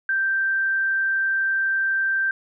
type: tone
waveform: sine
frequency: 1568 Hz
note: G6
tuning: in tune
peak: -19 dBFS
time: 0.09-2.31 s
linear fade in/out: 2 ms
effects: none